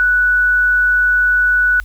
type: tone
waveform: sine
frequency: 1479 Hz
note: F#6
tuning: 1 cent flat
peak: -10 dBFS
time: 0-1.8 s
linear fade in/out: 0 ms
effects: added 50 Hz sine -28 dBFS peak until 1.84 s + white hiss -50 dBFS RMS until 1.84 s